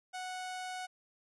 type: tone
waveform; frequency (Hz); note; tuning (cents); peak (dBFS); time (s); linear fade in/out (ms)
sawtooth; 738; F#5; -5; -35; 0.13-0.87; 20
effects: resampled to 24000 Hz